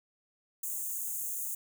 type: high-pass noise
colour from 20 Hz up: white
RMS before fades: -36 dBFS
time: 0.63-1.55 s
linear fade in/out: 5 ms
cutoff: 6400 Hz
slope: 96 dB/octave
effects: none

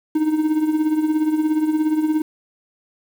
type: tone with tremolo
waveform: triangle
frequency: 309.9 Hz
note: D#4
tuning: 7 cents flat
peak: -11 dBFS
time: 0.15-2.22 s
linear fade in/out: 5 ms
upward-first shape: triangle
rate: 17 Hz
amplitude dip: 70%
effects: 7-bit

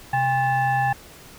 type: tone with frequency modulation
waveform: sine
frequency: 804 Hz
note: G5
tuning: 44 cents sharp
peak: -18 dBFS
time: 0.13-0.93 s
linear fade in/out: 5 ms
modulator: 934 Hz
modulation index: 0.88
effects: pink hiss -45 dBFS RMS until 1.38 s

